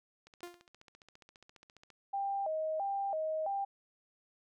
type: click train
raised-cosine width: 0.2 ms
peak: -39 dBFS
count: 25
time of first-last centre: 0.27-1.903 s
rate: 14.7 Hz
type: tone with exponential decay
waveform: sawtooth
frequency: 350 Hz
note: F4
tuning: 4 cents sharp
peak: -36 dBFS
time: 0.43-0.68 s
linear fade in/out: 1 ms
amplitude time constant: 53 ms
type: tone with vibrato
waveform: sine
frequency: 706 Hz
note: F5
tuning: 19 cents sharp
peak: -32 dBFS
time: 2.13-3.65 s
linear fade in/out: 10 ms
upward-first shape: square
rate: 1.5 Hz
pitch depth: 200 cents each way
effects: none